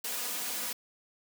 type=noise with comb filter; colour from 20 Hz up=white; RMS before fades=-35 dBFS; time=0.04-0.73 s; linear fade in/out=5 ms; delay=4.1 ms; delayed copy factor=+0.6; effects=high-pass 200 Hz 12 dB/octave